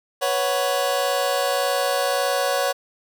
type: chord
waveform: sawtooth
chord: B suspended second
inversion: none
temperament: just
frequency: 493.9 / 555.6 / 740.8 Hz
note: B4 / C#5 / F#5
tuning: 0 / +4 / +2 cents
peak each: -23 / -18 / -21 dBFS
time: 0.21-2.73 s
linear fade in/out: 20 ms
effects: none